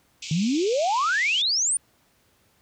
pink band-pass noise, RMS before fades -36 dBFS, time 0.22-1.42 s, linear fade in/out 5 ms, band 2300 to 7500 Hz, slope 96 dB/octave
sine exponential sweep, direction up, 149.5 to 9570 Hz, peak -20 dBFS, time 0.31-1.77 s, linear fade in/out 2 ms
effects pink hiss -63 dBFS RMS until 2.61 s + high-pass 60 Hz 12 dB/octave

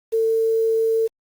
sine tone with quantisation, 449 Hz, A4, 35 cents sharp, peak -16 dBFS, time 0.12-1.08 s, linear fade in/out 20 ms, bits 7, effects Opus 48 kbps

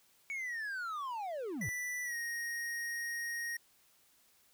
triangle linear sweep, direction down, 2249 to 82.9 Hz, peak -35 dBFS, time 0.3-1.69 s, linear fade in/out 0 ms
square tone with pitch glide, 1975.5 to 1871.1 Hz, B6 to A#6, 0 to +6 cents, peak -37 dBFS, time 1.61-3.57 s, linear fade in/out 5 ms, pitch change -94 cents, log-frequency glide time 2.04-2.15 s
effects white hiss -68 dBFS RMS until 4.53 s

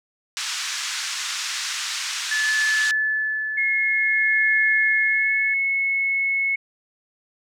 white band-pass noise, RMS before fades -28 dBFS, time 0.37-2.91 s, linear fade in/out 0 ms, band 1200 to 6800 Hz, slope 24 dB/octave
sine tone with tremolo, 1734 Hz, A6, 26 cents flat, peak -18 dBFS, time 2.31-5.54 s, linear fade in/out 5 ms, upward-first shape sine, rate 0.54 Hz, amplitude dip 55%
sine tone with pitch glide, 2160 to 2191 Hz, C#7 to C#7, -45 to -21 cents, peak -19 dBFS, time 3.57-6.56 s, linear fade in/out 10 ms, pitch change +24 cents, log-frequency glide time 5.04-5.32 s
effects none

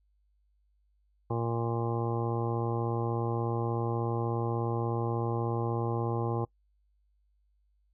harmonic tone, 116.54 Hz, A#2, in tune, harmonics 1 / 2 / 3 / 4 / 5 / 6 / 7 / 8 / 9 / 10, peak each -31 / -39 / -35 / -36 / -43 / -46 / -38 / -51 / -41 / -52 dBFS, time 1.3-6.45 s, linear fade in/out 5 ms, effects noise-tail reverb RT60 0.1 s tail -24 dB re dry + added 50 Hz sine -67 dBFS peak until 7.93 s

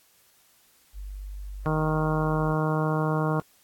sine tone, 49 Hz, G1, in tune, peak -34 dBFS, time 0.93-2.56 s, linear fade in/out 50 ms
harmonic tone, 155.56 Hz, D#3, in tune, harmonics 1 / 2 / 3 / 4 / 5 / 6 / 7 / 8 / 9, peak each -25 / -31 / -31 / -33 / -35 / -36 / -33 / -39 / -37 dBFS, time 1.66-3.4 s, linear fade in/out 0 ms
effects white hiss -61 dBFS RMS until 3.63 s + AAC 64 kbps

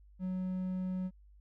triangle tone, 185 Hz, F#3, in tune, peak -31 dBFS, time 0.19-1.11 s, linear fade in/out 50 ms, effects added 50 Hz sine -56 dBFS peak until 1.4 s

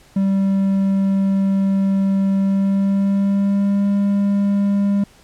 triangle tone with pitch glide, 194.7 to 200.5 Hz, G3 to G3, -12 to +39 cents, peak -12 dBFS, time 0.16-5.04 s, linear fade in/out 5 ms, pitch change +51 cents, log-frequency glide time 2.38-3.87 s, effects pink hiss -50 dBFS RMS until 5.23 s + low-pass 11000 Hz 12 dB/octave

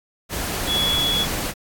sine tone in noise, 3378 Hz, G#7, 29 cents sharp, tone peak -19 dBFS, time 0.66-1.27 s, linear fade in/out 50 ms, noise pink, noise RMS -26 dBFS, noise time 0.29-1.54 s, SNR +4 dB, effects AAC 64 kbps

